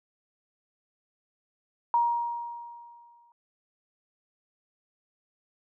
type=tone with exponential decay; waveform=sine; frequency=945 Hz; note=A#5; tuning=23 cents sharp; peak=-19 dBFS; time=1.94-3.32 s; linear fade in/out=1 ms; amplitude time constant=300 ms; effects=none